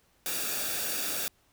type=noise with comb filter; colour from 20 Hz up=white; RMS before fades=-32 dBFS; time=0.26-1.28 s; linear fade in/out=0 ms; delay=0.97 ms; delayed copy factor=-0.6; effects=pink hiss -67 dBFS RMS until 1.52 s